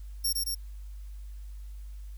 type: tone with echo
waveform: 15% pulse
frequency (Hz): 5520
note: F8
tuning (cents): -21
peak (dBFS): -20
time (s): 0.24-0.33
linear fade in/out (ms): 10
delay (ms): 110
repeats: 2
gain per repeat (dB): -2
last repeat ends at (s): 0.55
effects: added 50 Hz sine -39 dBFS peak until 2.17 s + white hiss -64 dBFS RMS until 2.17 s